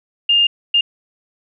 sine tone bursts at uneven times, 2816 Hz, F7, 14 cents sharp, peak -10 dBFS, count 2, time 0.29-0.47 / 0.74-0.81 s, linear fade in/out 5 ms, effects none

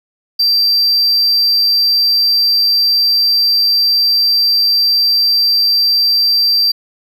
triangle tone, 4699 Hz, D8, in tune, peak -8 dBFS, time 0.39-6.72 s, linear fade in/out 10 ms, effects none

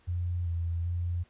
sine tone with pitch steps, 87.8 / 84.8 / 87.1 Hz, F2 / E2 / F2, +10 / +50 / -4 cents, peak -28 dBFS, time 0.07-1.24 s, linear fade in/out 20 ms, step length 390 ms, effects pink hiss -65 dBFS RMS until 1.29 s + resampled to 8000 Hz

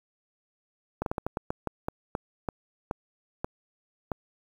slowing click train, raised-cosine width 1 ms, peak -15 dBFS, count 14, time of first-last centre 1.02-4.118 s, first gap 42 ms, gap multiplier 1.26, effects 8-bit

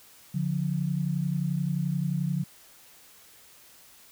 sine tone pair together, 144.7 / 176.14 Hz, D3 / F3, -25 / +15 cents, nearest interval minor third, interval 340 cents, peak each -28 dBFS, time 0.34-2.44 s, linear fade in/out 10 ms, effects white hiss -54 dBFS RMS until 4.11 s

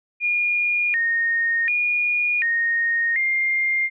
sine tone with pitch steps, 2429 / 1850 / 2438 / 1856 / 2111 Hz, D#7 / A#6 / D#7 / A#6 / C7, -42 / -14 / -36 / -8 / +15 cents, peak -18 dBFS, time 0.2-3.9 s, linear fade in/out 50 ms, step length 740 ms, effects none

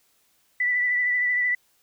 sine tone with vibrato, 1974 Hz, B6, 1 cent flat, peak -20 dBFS, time 0.6-1.55 s, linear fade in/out 5 ms, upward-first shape triangle, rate 13 Hz, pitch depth 28 cents each way, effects white hiss -65 dBFS RMS until 1.82 s

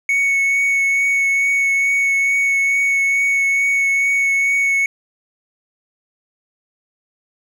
triangle tone with vibrato, 2217 Hz, C#7, in tune, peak -12 dBFS, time 0.09-4.86 s, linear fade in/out 2 ms, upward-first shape triangle, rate 2.3 Hz, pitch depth 13 cents each way, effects none

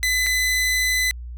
sawtooth tone with dropouts, 2011 Hz, B6, 31 cents sharp, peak -15 dBFS, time 0.03-1.11 s, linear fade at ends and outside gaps 0 ms, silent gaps 0.263-0.267 s, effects added 60 Hz sine -31 dBFS peak until 1.37 s

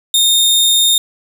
sawtooth tone, 3664 Hz, A#7, 31 cents flat, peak -6 dBFS, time 0.14-0.98 s, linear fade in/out 2 ms, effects none

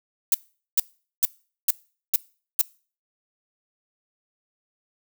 violet noise bursts, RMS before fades -18 dBFS, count 6, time 0.32-2.614 s, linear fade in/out 2 ms, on 24 ms, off 430 ms, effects noise-tail reverb RT60 0.4 s tail -23 dB re dry

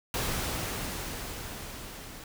pink noise with level ramp, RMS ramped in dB -30 to -45 dBFS, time 0.14-2.24 s, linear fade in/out 2 ms, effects none

